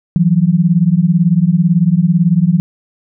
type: beating tone pair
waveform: sine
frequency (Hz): 163.4 / 181.4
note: E3 / F#3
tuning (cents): -15 / -34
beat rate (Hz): 18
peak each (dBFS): -11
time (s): 0.16-2.6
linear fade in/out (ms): 0
effects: none